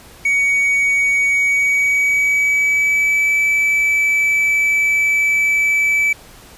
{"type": "tone with pitch glide", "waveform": "triangle", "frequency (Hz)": [2247, 2306], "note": ["C#7", "D7"], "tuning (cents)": [23, -32], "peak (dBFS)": -11, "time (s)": [0.25, 6.13], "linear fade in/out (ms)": 5, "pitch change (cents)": 45, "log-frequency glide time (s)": [1.3, 3.37], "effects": ["pink hiss -42 dBFS RMS until 6.57 s", "resampled to 32000 Hz"]}